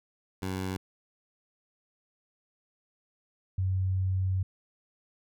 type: tone pair in turn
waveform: 15% pulse / sine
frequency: 94 / 94 Hz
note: F#2 / F#2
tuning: +28 / +28 cents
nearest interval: unison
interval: 0 cents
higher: neither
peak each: -25 dBFS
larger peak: neither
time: 0.42-0.77 / 3.58-4.43 s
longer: second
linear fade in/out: 5 ms
effects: none